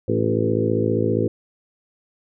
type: harmonic tone with a mistuned harmonic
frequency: 55 Hz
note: A1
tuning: in tune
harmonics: 2 / 3 / 4 / 5 / 6 / 7 / 8 / 9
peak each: -24 / -30 / -26 / -27 / -26 / -25 / -25 / -26 dBFS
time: 0.08-1.28 s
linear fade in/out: 5 ms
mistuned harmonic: 6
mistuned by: +33 cents
effects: none